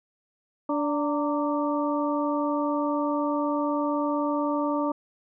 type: harmonic tone with a mistuned harmonic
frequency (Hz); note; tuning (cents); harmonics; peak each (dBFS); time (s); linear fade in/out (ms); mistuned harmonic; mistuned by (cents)
291.9; D4; -10; 1 / 2 / 3 / 4; -26 / -29 / -31 / -32; 0.69-4.92; 5; 3; +78
effects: none